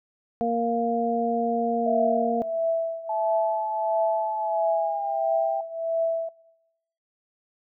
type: harmonic tone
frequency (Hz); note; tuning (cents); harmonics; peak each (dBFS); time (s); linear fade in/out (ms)
233.1; A#3; 0; 1 / 2 / 3; -27 / -27 / -25; 0.41-2.42; 0
type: tone with tremolo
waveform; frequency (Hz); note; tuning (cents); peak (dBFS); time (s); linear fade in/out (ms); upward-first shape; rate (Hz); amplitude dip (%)
sine; 659.3; E5; 0; -19; 1.86-6.29; 5; triangle; 1.5; 85
type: tone with pitch glide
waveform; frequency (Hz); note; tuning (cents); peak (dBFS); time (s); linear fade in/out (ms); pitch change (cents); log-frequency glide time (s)
sine; 864 to 787.7; A5 to G5; -32 to +8; -26; 3.09-5.61; 5; -160; 4.36-5.23
effects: noise-tail reverb RT60 0.9 s tail -23 dB re dry